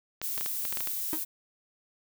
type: clicks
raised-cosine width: 0.2 ms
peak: -18 dBFS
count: 9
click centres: 0.216 / 0.379 / 0.41 / 0.461 / 0.652 / 0.726 / 0.772 / 0.806 / 0.873 s
type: noise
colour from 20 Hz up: violet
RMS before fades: -33 dBFS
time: 0.22-1.25 s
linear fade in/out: 20 ms
type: tone with exponential decay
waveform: 45% pulse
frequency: 314.8 Hz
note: D#4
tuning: 20 cents sharp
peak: -27 dBFS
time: 1.13-1.22 s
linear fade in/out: 0 ms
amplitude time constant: 19 ms
effects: none